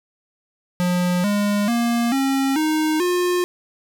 square tone with pitch steps, 178.5 / 205 / 235.5 / 270.6 / 310.8 / 357 Hz, F3 / G#3 / A#3 / C#4 / D#4 / F4, +38 / -22 / +18 / -42 / -2 / +38 cents, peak -18 dBFS, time 0.8-3.44 s, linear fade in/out 0 ms, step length 440 ms, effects none

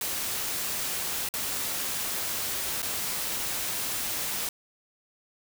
white noise with dropouts, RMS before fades -31 dBFS, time 0.01-4.49 s, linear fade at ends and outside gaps 2 ms, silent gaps 1.289-1.338 / 2.82-2.827 s, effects none

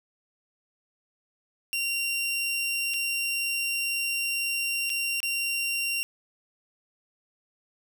sawtooth tone with dropouts, 2762 Hz, F7, 20 cents flat, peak -23 dBFS, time 1.73-6.03 s, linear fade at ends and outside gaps 0 ms, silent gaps 2.937-2.941 / 4.895-4.901 / 5.203-5.23 s, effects none

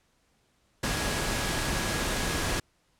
sine tone in noise, 1661.2 Hz, G#6, in tune, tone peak -39 dBFS, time 0.83-2.6 s, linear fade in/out 5 ms, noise pink, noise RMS -29 dBFS, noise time 0.83-2.6 s, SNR -13 dB, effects pink hiss -69 dBFS RMS until 2.99 s + low-pass 10000 Hz 12 dB/octave

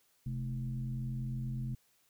sine tone with frequency modulation, 129.2 Hz, C3, 21 cents flat, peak -34 dBFS, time 0.26-1.75 s, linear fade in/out 5 ms, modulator 88.6 Hz, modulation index 0.76, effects white hiss -71 dBFS RMS until 2.09 s

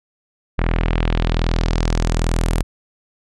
sawtooth tone with low-pass filter sweep, 41.2 Hz, E1, in tune, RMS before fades -18 dBFS, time 0.58-2.63 s, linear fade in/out 10 ms, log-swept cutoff 2100 to 11000 Hz, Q 1.7, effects none

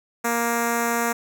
5% pulse tone with notch filter, 234.3 Hz, A#3, 9 cents sharp, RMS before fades -23 dBFS, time 0.24-1.13 s, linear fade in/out 10 ms, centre 3100 Hz, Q 0.83, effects none

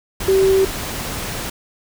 sine tone in noise, 384.5 Hz, G4, 33 cents flat, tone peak -11 dBFS, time 0.28-0.65 s, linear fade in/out 5 ms, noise pink, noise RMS -26 dBFS, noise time 0.2-1.5 s, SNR +12 dB, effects none

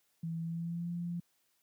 sine tone with pitch glide, 164.81 to 172.7 Hz, E3 to F3, 0 to -19 cents, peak -34 dBFS, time 0.23-1.2 s, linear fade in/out 5 ms, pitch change +81 cents, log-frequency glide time 0.41-0.91 s, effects white hiss -75 dBFS RMS until 1.62 s + high-pass 100 Hz 12 dB/octave

